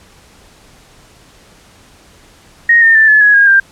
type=tone with pitch steps; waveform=sine; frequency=1868 / 1818 / 1769.3 / 1721.9 / 1675.8 / 1630.9 / 1587.2 Hz; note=A#6 / A#6 / A6 / A6 / G#6 / G#6 / G6; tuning=+3 / -44 / +9 / -38 / +15 / -32 / +21 cents; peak=-4 dBFS; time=2.69-3.6 s; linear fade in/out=5 ms; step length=130 ms; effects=pink hiss -44 dBFS RMS until 3.71 s + low-pass 10000 Hz 12 dB/octave